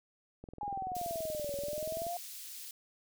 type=click train; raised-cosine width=2 ms; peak=-33 dBFS; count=35; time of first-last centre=0.44-2.067 s; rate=20.9 Hz
type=exponential two-way sweep; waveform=sine; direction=down then up; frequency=836 to 557 to 710 Hz; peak=-35 dBFS; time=0.61-2.17 s; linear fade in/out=2 ms; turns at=1.56 s
type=high-pass noise; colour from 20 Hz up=white; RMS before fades=-46 dBFS; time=0.95-2.71 s; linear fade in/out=2 ms; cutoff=3300 Hz; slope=12 dB/octave
effects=none